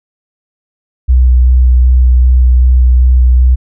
sine tone with vibrato, 62.5 Hz, B1, 21 cents sharp, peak -3 dBFS, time 1.08-3.56 s, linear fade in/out 20 ms, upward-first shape square, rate 2.6 Hz, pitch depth 12 cents each way, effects none

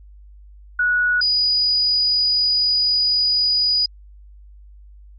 sine tone pair in turn, 1465 / 4928 Hz, F#6 / D#8, -18 / -17 cents, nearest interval octave + major sixth, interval 2101 cents, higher second, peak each -15 dBFS, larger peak neither, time 0.79-1.21 / 1.21-3.86 s, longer second, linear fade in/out 5 ms, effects added 50 Hz sine -41 dBFS peak until 5.18 s + Opus 48 kbps

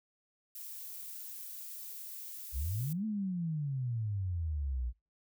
violet noise, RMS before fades -45 dBFS, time 0.55-2.93 s, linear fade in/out 5 ms
sine exponential two-way sweep, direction up then down, 57.4 to 221.8 to 57.4 Hz, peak -32 dBFS, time 2.52-4.93 s, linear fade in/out 50 ms, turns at 3.05 s
effects noise-tail reverb RT60 0.3 s tail -26 dB re dry

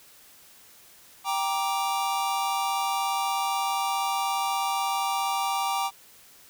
square chord, G minor, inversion none, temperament just, 784 / 940.8 / 1176 Hz, G5 / Bb5 / D6, 0 / +16 / +2 cents, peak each -29 / -31 / -31 dBFS, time 1.24-5.91 s, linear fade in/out 50 ms, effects white hiss -53 dBFS RMS until 6.49 s

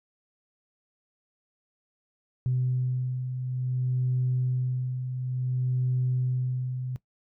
sine beating tone pair, 126.4 / 126.97 Hz, B2 / B2, +41 / +48 cents, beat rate 0.57 Hz, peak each -33 / -25 dBFS, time 2.46-6.96 s, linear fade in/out 0 ms, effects noise-tail reverb RT60 0.1 s tail -18 dB re dry + tanh soft clip ceiling -18 dBFS

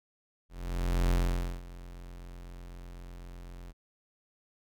45% pulse tone with ADSR envelope, 43.98 Hz, F1, 13 cents sharp, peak -23 dBFS, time 0.49-3.73 s, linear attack 620 ms, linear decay 500 ms, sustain -20 dB, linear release 32 ms, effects none

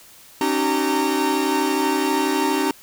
45% pulse tone cluster, 274.5 / 306.8 / 384.2 / 917 Hz, C#4 / D#4 / G4 / A#5, -17 / -24 / -35 / -29 cents, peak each -24 dBFS, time 0.41-2.71 s, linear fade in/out 2 ms, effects white hiss -47 dBFS RMS until 2.82 s

